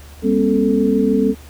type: tone cluster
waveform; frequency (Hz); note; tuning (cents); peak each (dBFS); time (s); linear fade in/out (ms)
sine; 201.6 / 242.5 / 269.3 / 440.2; G3 / B3 / C#4 / A4; +49 / -31 / -50 / +1; -18; 0.22-1.35; 50
effects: added 73 Hz sine -37 dBFS peak until 1.49 s + pink hiss -44 dBFS RMS until 1.49 s